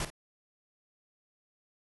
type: noise with echo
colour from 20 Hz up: pink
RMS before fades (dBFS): -33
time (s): 0-0.05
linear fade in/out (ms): 2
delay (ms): 52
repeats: 1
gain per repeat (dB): -12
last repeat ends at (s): 0.102
effects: AAC 32 kbps